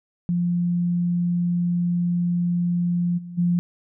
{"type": "tone with level steps", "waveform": "sine", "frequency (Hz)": 174.61, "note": "F3", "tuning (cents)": 0, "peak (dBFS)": [-19, -33, -17], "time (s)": [0.29, 3.59], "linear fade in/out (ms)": 0, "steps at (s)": [3.17, 3.37], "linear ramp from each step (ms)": 20, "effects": []}